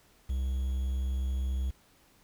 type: tone with quantisation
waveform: triangle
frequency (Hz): 65.3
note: C2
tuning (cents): -3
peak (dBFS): -26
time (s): 0.29-1.71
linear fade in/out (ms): 10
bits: 9
effects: pink hiss -63 dBFS RMS until 2.23 s